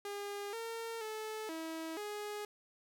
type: tone with pitch steps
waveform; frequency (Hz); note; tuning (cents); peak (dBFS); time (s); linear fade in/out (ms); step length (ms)
sawtooth; 405.8 / 457 / 434.5 / 323.3 / 416.5; G#4 / A#4 / A4 / E4 / G#4; -40 / -34 / -22 / -34 / +5; -36; 0.05-2.45; 2; 480
effects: none